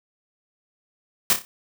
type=noise with echo; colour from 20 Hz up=white; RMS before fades=-17 dBFS; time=1.3-1.33 s; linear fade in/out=0 ms; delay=30 ms; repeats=4; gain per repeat=-8 dB; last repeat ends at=1.45 s; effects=none